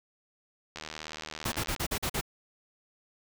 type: click train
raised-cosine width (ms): 0.2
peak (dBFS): -21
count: 79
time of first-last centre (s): 0.76-1.763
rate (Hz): 77.8
type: noise bursts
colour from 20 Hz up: pink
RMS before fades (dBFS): -31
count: 7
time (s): 1.45-2.212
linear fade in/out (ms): 10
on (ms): 72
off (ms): 43
effects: none